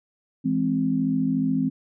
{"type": "chord", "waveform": "sine", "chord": "E augmented", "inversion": "none", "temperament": "equal", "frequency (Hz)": [164.81, 207.7, 261.6], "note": ["E3", "G#3", "B#3"], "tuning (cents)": [0, 0, 0], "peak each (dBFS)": [-27, -27, -22], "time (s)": [0.44, 1.7], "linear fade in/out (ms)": 20, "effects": []}